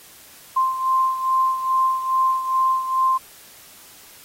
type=beating tone pair; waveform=sine; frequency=1046.5 / 1048.9 Hz; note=C6 / C6; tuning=0 / +4 cents; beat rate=2.4 Hz; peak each=-18 / -24 dBFS; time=0.56-3.18 s; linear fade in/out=10 ms; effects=white hiss -46 dBFS RMS until 4.24 s + AAC 48 kbps